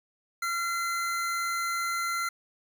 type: tone pair together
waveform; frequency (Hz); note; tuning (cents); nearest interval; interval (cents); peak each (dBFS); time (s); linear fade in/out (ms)
square; 1370.6 / 2052; F6 / C7; -33 / -34; perfect fifth; 699; -30 / -34; 0.42-2.29; 5
effects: none